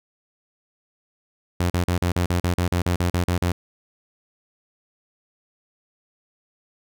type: tone bursts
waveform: sawtooth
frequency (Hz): 88.3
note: F2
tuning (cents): +20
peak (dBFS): -15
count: 14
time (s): 1.6-3.52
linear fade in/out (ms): 5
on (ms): 100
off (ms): 40
effects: none